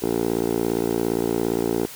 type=tone with band-pass filter; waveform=10% pulse; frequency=57.4 Hz; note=A#1; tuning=26 cents flat; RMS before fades=-23 dBFS; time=0.02-1.86 s; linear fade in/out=10 ms; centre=430 Hz; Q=2.8; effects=white hiss -39 dBFS RMS until 1.95 s